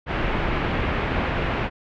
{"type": "low-pass noise", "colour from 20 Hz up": "pink", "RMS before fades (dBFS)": -24, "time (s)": [0.06, 1.7], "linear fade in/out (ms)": 50, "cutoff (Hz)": 2700, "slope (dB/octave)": 24, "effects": []}